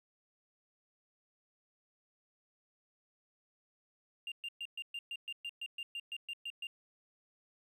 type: tone bursts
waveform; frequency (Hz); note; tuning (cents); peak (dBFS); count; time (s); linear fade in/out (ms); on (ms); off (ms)
triangle; 2794; F7; 0; -36; 15; 4.27-6.67; 2; 48; 120
effects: tanh soft clip ceiling -33 dBFS